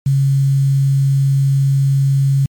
sine tone with quantisation, 137.1 Hz, C#3, 19 cents flat, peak -10 dBFS, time 0.06-2.46 s, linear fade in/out 5 ms, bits 6, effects MP3 96 kbps

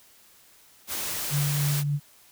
white noise, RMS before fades -31 dBFS, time 0.87-1.84 s, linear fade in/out 50 ms
sine tone with tremolo, 144.8 Hz, D3, 24 cents flat, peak -22 dBFS, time 1.3-2 s, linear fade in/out 50 ms, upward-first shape sine, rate 3.4 Hz, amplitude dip 25%
effects white hiss -56 dBFS RMS until 2.31 s

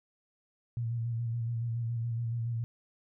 sine tone with vibrato, 116.54 Hz, A#2, in tune, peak -30 dBFS, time 0.77-2.64 s, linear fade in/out 0 ms, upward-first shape square, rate 7.1 Hz, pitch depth 31 cents each way, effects none

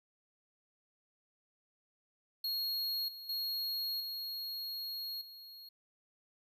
square tone with level steps, 4295 Hz, C8, 44 cents sharp, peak -34 / -46 / -35 / -39 / -50 dBFS, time 2.44-5.69 s, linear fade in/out 5 ms, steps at 3.08 / 3.29 / 4 / 5.21 s, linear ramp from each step 5 ms, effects none

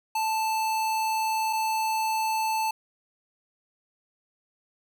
square tone pair in turn, 880 / 880 Hz, A5 / A5, 0 / 0 cents, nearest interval unison, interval 0 cents, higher neither, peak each -25 dBFS, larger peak neither, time 0.15-1.53 / 1.53-2.71 s, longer first, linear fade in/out 5 ms, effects none

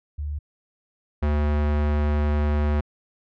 sine / square tone pair in turn, 73.6 / 74.11 Hz, D2 / D2, +4 / +16 cents, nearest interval unison, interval 12 cents, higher second, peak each -26 / -20 dBFS, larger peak second, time 0.18-0.39 / 1.22-2.81 s, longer second, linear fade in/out 10 ms, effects low-pass 2000 Hz 12 dB/octave

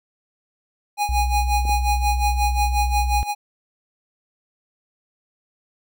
square tone with tremolo, 825 Hz, G#5, 12 cents flat, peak -18 dBFS, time 0.97-3.35 s, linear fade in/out 50 ms, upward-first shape sine, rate 5.6 Hz, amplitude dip 80%
sine tone, 62.1 Hz, B1, 10 cents sharp, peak -19 dBFS, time 1.09-3.23 s, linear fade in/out 0 ms
clicks, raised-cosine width 2 ms, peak -23 dBFS, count 2, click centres 1.653 / 1.694 s
effects none

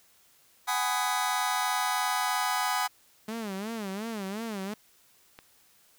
sawtooth chord, G# minor seventh, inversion third, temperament just, 747.5 / 830.6 / 996.7 / 1245.9 Hz, F#5 / G#5 / B5 / D#6, +17 / 0 / +16 / +2 cents, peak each -28 dBFS, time 0.67-2.88 s, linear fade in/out 20 ms
sawtooth tone with vibrato, 209.5 Hz, G#3, 15 cents sharp, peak -29 dBFS, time 3.28-4.74 s, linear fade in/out 5 ms, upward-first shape sine, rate 2.8 Hz, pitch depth 170 cents each way
click, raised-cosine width 0.3 ms, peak -29 dBFS, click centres 5.389 s
effects white hiss -62 dBFS RMS until 5.98 s

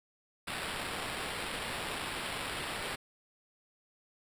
violet noise with sample-and-hold, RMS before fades -38 dBFS, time 0.47-2.96 s, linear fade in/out 10 ms, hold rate 6300 Hz, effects resampled to 32000 Hz

